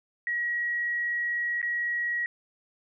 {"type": "tone with dropouts", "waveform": "sine", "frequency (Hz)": 1908, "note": "A#6", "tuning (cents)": 40, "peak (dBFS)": -26, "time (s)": [0.27, 2.26], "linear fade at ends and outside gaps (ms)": 1, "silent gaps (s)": [1.616, 1.628], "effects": []}